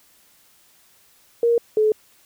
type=tone pair in turn; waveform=sine; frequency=469.1 / 430.3 Hz; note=A#4 / A4; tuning=+11 / -39 cents; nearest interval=minor second; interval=150 cents; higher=first; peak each=-14 dBFS; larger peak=neither; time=1.43-1.58 / 1.77-1.92 s; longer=neither; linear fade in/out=2 ms; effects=white hiss -56 dBFS RMS until 2.25 s